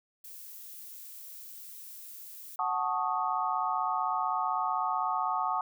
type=noise; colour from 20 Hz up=violet; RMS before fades=-46 dBFS; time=0.24-2.56 s; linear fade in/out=5 ms
type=chord; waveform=sine; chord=D# half-diminished seventh; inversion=first; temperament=equal; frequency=740 / 880 / 1108.7 / 1244.5 Hz; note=F#5 / A5 / C#6 / D#6; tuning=0 / 0 / 0 / 0 cents; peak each=-33 dBFS; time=2.59-5.61 s; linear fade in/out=2 ms
effects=none

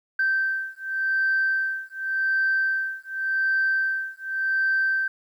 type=beating tone pair; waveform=sine; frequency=1557 / 1557.88 Hz; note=G6 / G6; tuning=-12 / -11 cents; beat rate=0.88 Hz; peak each=-24 dBFS; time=0.19-5.08 s; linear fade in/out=5 ms; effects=tanh soft clip ceiling -15 dBFS + 10-bit

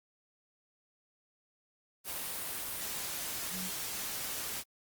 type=tone in noise; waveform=sine; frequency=185 Hz; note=F#3; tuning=in tune; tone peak=-41 dBFS; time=3.5-3.71 s; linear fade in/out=50 ms; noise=white; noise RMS=-38 dBFS; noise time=2.04-4.64 s; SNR=-6 dB; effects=Opus 32 kbps

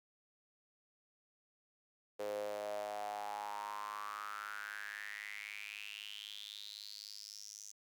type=tone with high-pass filter sweep; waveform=sawtooth; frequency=103.83 Hz; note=G#2; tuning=in tune; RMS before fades=-45 dBFS; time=2.19-7.72 s; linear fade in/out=10 ms; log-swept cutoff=480 to 6300 Hz; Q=7.6; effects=none

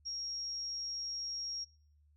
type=tone; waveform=sine; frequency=5588 Hz; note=F8; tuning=in tune; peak=-37 dBFS; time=0.05-1.65 s; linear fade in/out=20 ms; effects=noise-tail reverb RT60 0.6 s tail -26 dB re dry + added 74 Hz sine -64 dBFS peak until 2.16 s

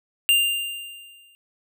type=tone with exponential decay; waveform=square; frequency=2794 Hz; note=F7; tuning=in tune; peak=-14 dBFS; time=0.29-1.35 s; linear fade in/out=0 ms; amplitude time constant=230 ms; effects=none

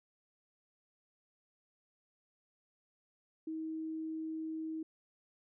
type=tone; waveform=sine; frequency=318.2 Hz; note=D#4; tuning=39 cents sharp; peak=-37 dBFS; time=3.47-4.83 s; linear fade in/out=5 ms; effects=none

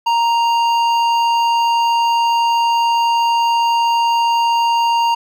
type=tone with hard clipping; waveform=triangle; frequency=932.3 Hz; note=A#5; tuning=in tune; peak=-14 dBFS; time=0.06-5.15 s; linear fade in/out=10 ms; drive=14 dB; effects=none

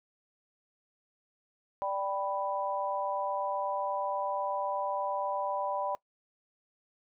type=chord; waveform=sine; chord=G major; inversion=second; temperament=equal; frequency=587.3 / 784 / 987.8 Hz; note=D5 / G5 / B5; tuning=0 / 0 / 0 cents; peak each=-34 / -35 / -34 dBFS; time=1.82-5.95 s; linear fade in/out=0 ms; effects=noise-tail reverb RT60 0.1 s tail -21 dB re dry

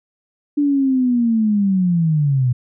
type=linear sweep; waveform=sine; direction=down; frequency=293.7 to 120.5 Hz; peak=-13 dBFS; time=0.57-2.53 s; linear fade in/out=10 ms; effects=none

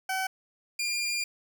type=tone pair in turn; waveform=20% pulse; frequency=760 / 2402 Hz; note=F#5 / D7; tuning=+46 / +38 cents; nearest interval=octave + minor sixth; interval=1992 cents; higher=second; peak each=-23 dBFS; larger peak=neither; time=0.09-0.27 / 0.79-1.24 s; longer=second; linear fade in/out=5 ms; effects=none

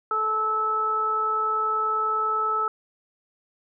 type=harmonic tone; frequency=434.9 Hz; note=A4; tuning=20 cents flat; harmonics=1 / 2 / 3; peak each=-32 / -33 / -22 dBFS; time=0.11-2.68 s; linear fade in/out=2 ms; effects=none

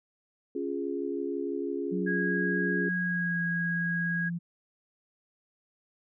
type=chord; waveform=sine; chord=Db major; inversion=none; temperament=equal; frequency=277.2 / 349.2 / 415.3 Hz; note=Db4 / F4 / Ab4; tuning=0 / 0 / 0 cents; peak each=-34 dBFS; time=0.55-2.89 s; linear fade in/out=5 ms
type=tone with pitch glide; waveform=sine; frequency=183.6 to 171.3 Hz; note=F#3 to F3; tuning=-13 to -33 cents; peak=-30 dBFS; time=1.91-4.39 s; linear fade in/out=20 ms; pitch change=-120 cents; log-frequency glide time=2.77-3.42 s
type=tone; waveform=sine; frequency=1646 Hz; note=G#6; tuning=16 cents flat; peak=-29 dBFS; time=2.06-4.3 s; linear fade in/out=20 ms
effects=none

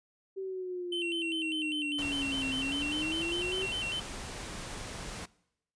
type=exponential two-way sweep; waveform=sine; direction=down then up; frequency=387.4 to 261.6 to 387.4 Hz; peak=-34 dBFS; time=0.36-3.67 s; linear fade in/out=20 ms; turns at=2.55 s
type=tone with vibrato; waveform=triangle; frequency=2895 Hz; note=F#7; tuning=38 cents flat; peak=-31 dBFS; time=0.92-4 s; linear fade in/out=5 ms; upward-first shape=square; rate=5 Hz; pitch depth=100 cents each way
type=noise; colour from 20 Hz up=pink; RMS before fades=-41 dBFS; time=1.98-5.26 s; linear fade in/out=10 ms
effects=noise-tail reverb RT60 0.8 s tail -22 dB re dry + resampled to 22050 Hz

